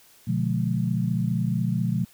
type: chord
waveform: sine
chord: B diminished seventh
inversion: none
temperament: just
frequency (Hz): 123.47 / 148.16 / 177.8 / 213.4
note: B2 / D3 / F3 / Ab3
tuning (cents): 0 / +16 / +31 / +47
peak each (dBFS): -26 / -30 / -26 / -29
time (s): 0.27-2.05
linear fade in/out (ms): 10
effects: white hiss -55 dBFS RMS until 2.13 s